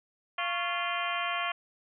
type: harmonic tone with a mistuned harmonic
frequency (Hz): 347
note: F4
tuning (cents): -11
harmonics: 2 / 3 / 4 / 5 / 6 / 7 / 8 / 9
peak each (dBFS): -36 / -34 / -38 / -39 / -38 / -38 / -40 / -39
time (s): 0.38-1.52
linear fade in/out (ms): 5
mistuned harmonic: 3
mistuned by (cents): +100
effects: none